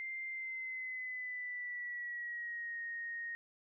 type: tone with pitch glide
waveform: sine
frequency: 2093 to 1864.7 Hz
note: C7 to A#6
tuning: 0 to 0 cents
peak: -39 dBFS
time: 0-3.35 s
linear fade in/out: 0 ms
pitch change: -200 cents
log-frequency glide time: 0.29-2.8 s
effects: none